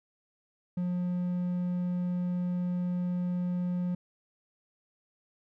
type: tone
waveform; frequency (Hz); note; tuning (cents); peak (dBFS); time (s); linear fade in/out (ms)
triangle; 178.4; F3; +37; -26; 0.77-3.95; 5
effects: none